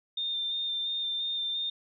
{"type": "tone with vibrato", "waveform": "sine", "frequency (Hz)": 3613, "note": "A7", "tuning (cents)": 45, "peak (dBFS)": -29, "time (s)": [0.17, 1.7], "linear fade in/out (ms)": 5, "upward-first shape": "square", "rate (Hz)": 2.9, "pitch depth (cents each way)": 13, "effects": []}